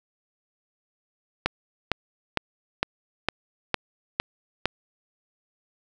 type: click train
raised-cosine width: 0.3 ms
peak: -5 dBFS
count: 8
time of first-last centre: 1.46-4.656 s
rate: 2.19 Hz
effects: none